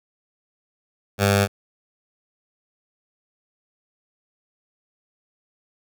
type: tone with notch filter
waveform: 10% pulse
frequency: 100.1 Hz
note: G2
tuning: 37 cents sharp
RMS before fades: -18 dBFS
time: 1.18-1.48 s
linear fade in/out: 50 ms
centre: 290 Hz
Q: 1.3
effects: none